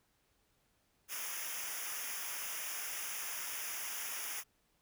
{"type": "noise with comb filter", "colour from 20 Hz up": "white", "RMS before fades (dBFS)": -41, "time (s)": [1.08, 4.44], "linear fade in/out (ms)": 50, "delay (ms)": 0.24, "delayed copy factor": -1, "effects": ["pink hiss -75 dBFS RMS until 4.81 s"]}